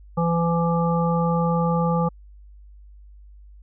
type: harmonic tone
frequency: 168.6 Hz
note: E3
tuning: 39 cents sharp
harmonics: 1 / 3 / 5 / 7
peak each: -20 / -25 / -27 / -28 dBFS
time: 0.17-2.09 s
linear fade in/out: 10 ms
effects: added 50 Hz sine -43 dBFS peak until 3.62 s